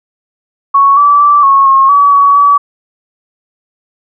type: tone with pitch steps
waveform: sine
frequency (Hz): 1110 / 1156 / 1164 / 1098 / 1081 / 1140 / 1129 / 1143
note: C#6 / D6 / D6 / C#6 / C#6 / C#6 / C#6 / D6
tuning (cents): +2 / -28 / -16 / -17 / -44 / +48 / +31 / -47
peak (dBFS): -3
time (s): 0.74-2.58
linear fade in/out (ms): 10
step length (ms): 230
effects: none